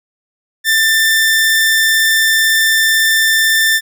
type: tone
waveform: sawtooth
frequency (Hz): 1782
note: A6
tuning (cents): +22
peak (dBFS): -6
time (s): 0.64-3.81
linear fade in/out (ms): 50
effects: none